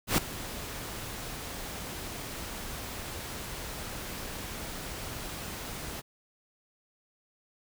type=noise with ADSR envelope; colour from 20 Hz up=pink; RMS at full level=-23 dBFS; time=0.07-6.02 s; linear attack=110 ms; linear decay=4 ms; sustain=-16 dB; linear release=29 ms; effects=none